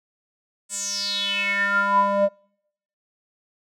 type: tone with band-pass filter sweep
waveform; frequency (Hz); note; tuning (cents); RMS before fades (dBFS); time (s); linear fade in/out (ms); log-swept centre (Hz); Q
square; 200.2; G3; +37; -22; 0.69-2.29; 50; 8300 to 600; 7.9
effects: noise-tail reverb RT60 0.7 s tail -26 dB re dry